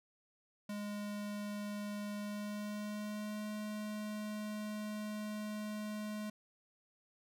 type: tone with pitch glide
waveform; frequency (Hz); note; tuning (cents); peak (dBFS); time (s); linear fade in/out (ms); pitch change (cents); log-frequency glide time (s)
square; 206.5 to 211.6; G#3 to G#3; -10 to +33; -40; 0.69-6.3; 5; +43; 2.18-3.49
effects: none